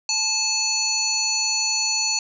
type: harmonic tone with a mistuned harmonic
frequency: 869 Hz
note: A5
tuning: 22 cents flat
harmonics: 1 / 3 / 5 / 7 / 8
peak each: -33 / -28 / -23 / -27 / -26 dBFS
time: 0.09-2.19 s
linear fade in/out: 2 ms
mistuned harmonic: 5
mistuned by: +17 cents
effects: none